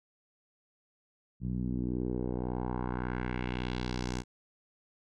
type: tone with low-pass filter sweep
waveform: 10% pulse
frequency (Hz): 61.74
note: B1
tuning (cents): 0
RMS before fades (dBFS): -34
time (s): 1.4-4.24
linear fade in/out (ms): 50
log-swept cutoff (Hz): 160 to 7300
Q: 1.9
effects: none